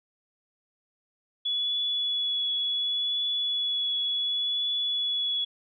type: tone with vibrato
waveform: sine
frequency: 3400 Hz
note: G#7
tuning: 40 cents sharp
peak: -25 dBFS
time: 1.45-5.45 s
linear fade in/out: 10 ms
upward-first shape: triangle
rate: 0.69 Hz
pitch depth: 13 cents each way
effects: none